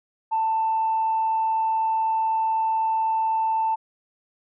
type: tone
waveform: sine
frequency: 888 Hz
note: A5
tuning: 16 cents sharp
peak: -19 dBFS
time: 0.31-3.76 s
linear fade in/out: 20 ms
effects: tanh soft clip ceiling -15 dBFS